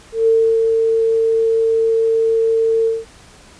sine tone with ADSR envelope, 451.1 Hz, A4, 43 cents sharp, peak -9 dBFS, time 0.12-3.05 s, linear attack 150 ms, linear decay 320 ms, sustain -3 dB, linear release 190 ms, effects pink hiss -44 dBFS RMS until 3.59 s + resampled to 22050 Hz

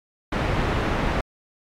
pink low-pass noise, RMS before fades -23 dBFS, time 0.32-1.21 s, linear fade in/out 5 ms, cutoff 2100 Hz, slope 12 dB/octave, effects MP3 96 kbps

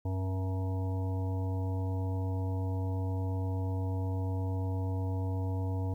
harmonic tone with a mistuned harmonic, 94.6 Hz, F#2, 39 cents sharp, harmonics 1 / 3 / 5 / 7 / 9 / 10, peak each -30 / -40 / -44 / -47 / -49 / -50 dBFS, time 0.05-5.94 s, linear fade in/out 5 ms, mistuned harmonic 3, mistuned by -52 cents, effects 11-bit

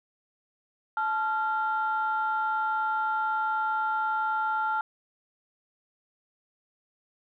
sine tone pair together, 870.6 / 1382 Hz, A5 / F6, -19 / -19 cents, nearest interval minor sixth, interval 800 cents, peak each -27 / -27 dBFS, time 0.97-4.81 s, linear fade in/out 2 ms, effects tanh soft clip ceiling -18 dBFS

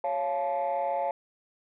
sine chord, Db augmented, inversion none, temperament just, 554.4 / 693 / 866.2 Hz, Db5 / F5 / A5, 0 / -14 / -27 cents, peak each -29 dBFS, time 0.04-1.11 s, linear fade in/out 2 ms, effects tanh soft clip ceiling -22 dBFS

